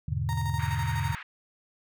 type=chord; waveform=sine; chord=E dominant seventh; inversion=none; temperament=equal; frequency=82.41 / 103.83 / 123.47 / 146.83 Hz; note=E2 / G#2 / B2 / D3; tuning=0 / 0 / 0 / 0 cents; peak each=-32 dBFS; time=0.08-1.15 s; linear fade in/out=5 ms
type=tone with tremolo; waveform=35% pulse; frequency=930 Hz; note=A#5; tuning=4 cents flat; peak=-31 dBFS; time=0.29-1.15 s; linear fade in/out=0 ms; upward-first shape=square; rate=12 Hz; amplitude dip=50%
type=band-pass noise; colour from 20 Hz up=white; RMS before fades=-41 dBFS; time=0.59-1.23 s; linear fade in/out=5 ms; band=1200 to 2100 Hz; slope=24 dB/octave
effects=none